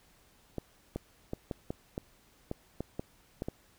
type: clicks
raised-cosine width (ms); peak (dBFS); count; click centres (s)
2; -21; 11; 0.583 / 0.96 / 1.334 / 1.512 / 1.705 / 1.979 / 2.514 / 2.806 / 2.995 / 3.421 / 3.485
effects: pink hiss -64 dBFS RMS until 3.78 s